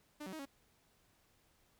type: tone with pitch steps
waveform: sawtooth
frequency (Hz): 298.6 / 189.3 / 315.1 / 276.5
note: D4 / F#3 / D#4 / C#4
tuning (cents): +29 / +40 / +22 / -4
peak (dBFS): -40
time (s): 0.2-0.456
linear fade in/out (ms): 10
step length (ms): 64
effects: pink hiss -72 dBFS RMS until 1.79 s